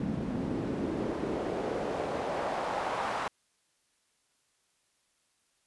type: noise with band-pass filter sweep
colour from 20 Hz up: pink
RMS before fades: -33 dBFS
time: 0-3.28 s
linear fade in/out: 2 ms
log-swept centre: 200 to 1000 Hz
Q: 1.6
effects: white hiss -73 dBFS RMS until 5.66 s + resampled to 24000 Hz